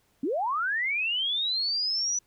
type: linear sweep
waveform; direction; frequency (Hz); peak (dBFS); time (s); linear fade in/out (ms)
sine; up; 240 to 5980; -25; 0.23-2.19; 5
effects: pink hiss -68 dBFS RMS until 2.26 s